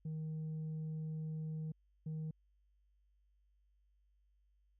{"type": "tone pair in turn", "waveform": "sine", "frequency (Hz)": [156.8, 156.8], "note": ["D#3", "D#3"], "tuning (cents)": [14, 14], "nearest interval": "unison", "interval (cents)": 0, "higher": "neither", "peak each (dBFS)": [-36, -36], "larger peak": "neither", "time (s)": [[0.05, 1.72], [2.06, 2.31]], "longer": "first", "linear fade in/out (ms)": 5, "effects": ["tanh soft clip ceiling -38 dBFS", "added 50 Hz sine -70 dBFS peak until 4.79 s"]}